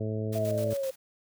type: harmonic tone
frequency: 108.5 Hz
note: A2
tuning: 24 cents flat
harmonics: 1 / 2 / 3 / 4 / 5 / 6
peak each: -31 / -36 / -40 / -36 / -41 / -43 dBFS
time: 0-0.74 s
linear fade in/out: 10 ms
type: noise with tremolo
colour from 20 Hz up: white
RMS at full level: -44 dBFS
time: 0.32-0.96 s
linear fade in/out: 10 ms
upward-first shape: square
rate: 7.8 Hz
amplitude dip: 70%
type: linear sweep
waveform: sine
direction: down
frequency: 659.3 to 523 Hz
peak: -28 dBFS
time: 0.35-0.91 s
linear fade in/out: 10 ms
effects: none